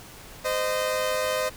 sawtooth tone pair together, 515 / 617.2 Hz, C5 / D#5, -28 / -14 cents, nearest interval minor third, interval 314 cents, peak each -23 dBFS, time 0.44-1.5 s, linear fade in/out 20 ms, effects pink hiss -45 dBFS RMS until 1.56 s

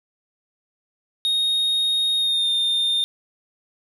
triangle tone with pitch glide, 3724 to 3631 Hz, A#7 to A#7, -2 to -46 cents, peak -17 dBFS, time 1.25-3.04 s, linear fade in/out 0 ms, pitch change -44 cents, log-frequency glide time 2.17-2.49 s, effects none

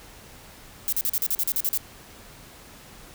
violet noise bursts, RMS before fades -24 dBFS, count 11, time 0.88-1.775 s, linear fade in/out 0 ms, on 45 ms, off 40 ms, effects pink hiss -47 dBFS RMS until 3.14 s

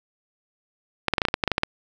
clicks, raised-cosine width 0.3 ms, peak -4 dBFS, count 12, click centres 1.083 / 1.137 / 1.182 / 1.218 / 1.252 / 1.285 / 1.341 / 1.438 / 1.477 / 1.517 / 1.581 / 1.634 s, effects none

